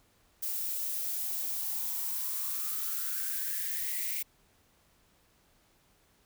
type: noise with high-pass filter sweep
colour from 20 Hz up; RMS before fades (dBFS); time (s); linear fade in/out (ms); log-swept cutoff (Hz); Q
violet; -34; 0.42-4.23; 10; 510 to 2200; 8.1
effects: pink hiss -67 dBFS RMS until 6.25 s